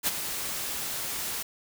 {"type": "noise with ADSR envelope", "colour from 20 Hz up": "white", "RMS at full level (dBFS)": -24, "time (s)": [0.03, 1.43], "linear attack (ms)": 42, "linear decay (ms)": 27, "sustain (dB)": -9, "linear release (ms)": 9, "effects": []}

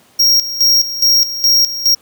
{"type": "tone with tremolo", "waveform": "square", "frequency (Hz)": 5590, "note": "F8", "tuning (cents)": 1, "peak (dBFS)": -8, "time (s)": [0.19, 1.95], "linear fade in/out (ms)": 10, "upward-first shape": "square", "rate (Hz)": 2.4, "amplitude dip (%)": 75, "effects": ["pink hiss -49 dBFS RMS until 2.01 s", "high-pass 150 Hz 12 dB/octave"]}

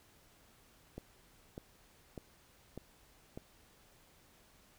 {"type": "click train", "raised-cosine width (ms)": 2, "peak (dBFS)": -30, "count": 5, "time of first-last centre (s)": [0.98, 3.375], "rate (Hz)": 1.67, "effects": ["pink hiss -65 dBFS RMS until 4.78 s"]}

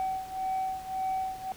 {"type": "beating tone pair", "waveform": "sine", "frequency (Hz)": [758, 759.8], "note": ["F#5", "F#5"], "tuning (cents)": [42, 46], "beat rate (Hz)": 1.8, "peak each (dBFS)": [-30, -33], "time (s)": [0, 1.52], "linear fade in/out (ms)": 0, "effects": ["tanh soft clip ceiling -25 dBFS", "pink hiss -50 dBFS RMS until 1.56 s"]}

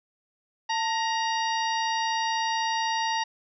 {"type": "harmonic tone with a mistuned harmonic", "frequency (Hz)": 940, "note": "A#5", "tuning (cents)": 14, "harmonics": [1, 2, 3, 4, 5, 6], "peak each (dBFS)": [-26, -32, -35, -37, -38, -38], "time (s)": [0.69, 3.24], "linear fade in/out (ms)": 10, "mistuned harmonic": 1, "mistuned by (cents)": -83, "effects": []}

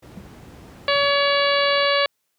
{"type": "noise", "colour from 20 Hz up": "brown", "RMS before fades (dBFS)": -37, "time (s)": [0.02, 1.11], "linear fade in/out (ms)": 10}
{"type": "tone with exponential decay", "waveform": "sine", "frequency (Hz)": 196, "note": "G3", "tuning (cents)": 0, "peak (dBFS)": -28, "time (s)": [0.17, 0.27], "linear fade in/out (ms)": 5, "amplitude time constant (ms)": 20}
{"type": "harmonic tone", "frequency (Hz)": 566, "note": "C#5", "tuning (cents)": 36, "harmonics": [1, 2, 3, 4, 5, 6, 7, 8], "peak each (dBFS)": [-20, -23, -25, -26, -27, -28, -28, -29], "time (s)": [0.88, 2.06], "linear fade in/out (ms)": 2}
{"type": "click train", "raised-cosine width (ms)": 1, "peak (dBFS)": -28, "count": 32, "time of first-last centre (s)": [1.11, 1.85], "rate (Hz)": 41.9}
{"effects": ["white hiss -73 dBFS RMS until 2.38 s", "high-pass 100 Hz 12 dB/octave"]}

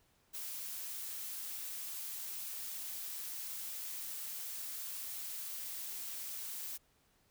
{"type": "noise", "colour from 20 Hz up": "blue", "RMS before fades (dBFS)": -43, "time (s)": [0.33, 6.78], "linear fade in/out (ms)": 20, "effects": ["pink hiss -72 dBFS RMS until 7.3 s"]}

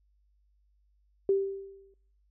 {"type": "tone with exponential decay", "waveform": "sine", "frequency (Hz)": 391.4, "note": "G4", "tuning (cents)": -3, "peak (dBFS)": -20, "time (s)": [1.29, 1.94], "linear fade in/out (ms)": 2, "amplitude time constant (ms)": 140, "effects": ["noise-tail reverb RT60 0.6 s tail -21 dB re dry", "added 50 Hz sine -65 dBFS peak until 2.3 s"]}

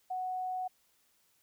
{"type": "tone", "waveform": "sine", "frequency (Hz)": 740, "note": "F#5", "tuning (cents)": 0, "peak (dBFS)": -33, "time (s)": [0.1, 0.68], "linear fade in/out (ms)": 10, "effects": ["white hiss -71 dBFS RMS until 1.42 s"]}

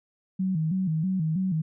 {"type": "tone with vibrato", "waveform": "sine", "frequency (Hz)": 172.6, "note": "F3", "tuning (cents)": -20, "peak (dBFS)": -23, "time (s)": [0.39, 1.62], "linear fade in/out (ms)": 10, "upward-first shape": "square", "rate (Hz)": 3.1, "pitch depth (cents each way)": 150, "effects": []}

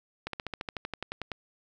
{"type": "slowing click train", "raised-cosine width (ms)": 0.3, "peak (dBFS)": -18, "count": 14, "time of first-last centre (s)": [0.27, 1.317], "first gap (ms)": 63, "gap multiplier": 1.04, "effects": []}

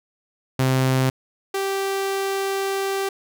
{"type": "tone pair in turn", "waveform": "sawtooth", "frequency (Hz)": [130.81, 390.5], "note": ["C3", "G4"], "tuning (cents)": [0, -7], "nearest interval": "octave + perfect fifth", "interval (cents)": 1893, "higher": "second", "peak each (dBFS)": [-13, -18], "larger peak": "first", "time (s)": [[0.59, 1.1], [1.54, 3.09]], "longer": "second", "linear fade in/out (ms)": 5, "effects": []}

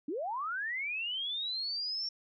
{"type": "linear sweep", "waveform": "sine", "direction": "up", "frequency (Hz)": [264, 5510], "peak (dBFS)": -33, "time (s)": [0.08, 2.09], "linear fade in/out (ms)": 5, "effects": []}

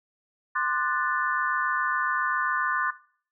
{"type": "chord", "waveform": "sine", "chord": "D dominant seventh", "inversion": "third", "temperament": "equal with one note detuned", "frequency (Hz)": [1046.5, 1193.8, 1480, 1760], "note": ["C6", "D6", "F#6", "A6"], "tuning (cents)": [0, 28, 0, 0], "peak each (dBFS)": -29, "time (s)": [0.55, 2.91], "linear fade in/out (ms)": 10, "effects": ["noise-tail reverb RT60 0.5 s tail -18 dB re dry"]}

